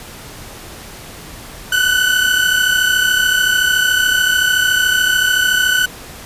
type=tone pair together; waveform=30% pulse; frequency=1480 / 1513.7 Hz; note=F#6 / F#6; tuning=0 / +39 cents; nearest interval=unison; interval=39 cents; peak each=-12 dBFS; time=1.72-5.86 s; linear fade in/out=5 ms; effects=pink hiss -34 dBFS RMS until 6.25 s + resampled to 32000 Hz